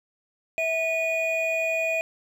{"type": "tone pair together", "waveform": "triangle", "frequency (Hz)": [652, 2462], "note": ["E5", "D#7"], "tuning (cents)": [-19, -19], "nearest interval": "octave + major seventh", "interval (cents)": 2300, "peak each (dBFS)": -24, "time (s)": [0.58, 2.01], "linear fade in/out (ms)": 0, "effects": []}